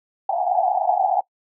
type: band-pass noise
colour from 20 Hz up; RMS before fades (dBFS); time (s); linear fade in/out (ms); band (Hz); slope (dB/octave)
white; -20; 0.29-1.21; 5; 690 to 810; 96
effects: noise-tail reverb RT60 0.1 s tail -22 dB re dry